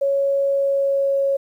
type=tone with pitch glide; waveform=sine; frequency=554.4 to 550.9 Hz; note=C#5 to C#5; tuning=0 to -11 cents; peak=-16 dBFS; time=0.01-1.37 s; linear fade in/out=10 ms; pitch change=-11 cents; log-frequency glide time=0.46-1.26 s; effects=9-bit